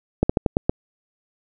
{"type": "slowing click train", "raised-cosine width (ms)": 2, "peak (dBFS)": -3, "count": 6, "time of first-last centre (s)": [0.23, 0.695], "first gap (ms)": 65, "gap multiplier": 1.18, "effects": []}